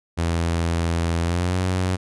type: tone with pitch glide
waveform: sawtooth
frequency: 84 to 92.13 Hz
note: E2 to F#2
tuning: +33 to -7 cents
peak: -16 dBFS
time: 0.17-1.97 s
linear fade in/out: 20 ms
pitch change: +160 cents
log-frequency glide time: 1.22-1.58 s
effects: resampled to 24000 Hz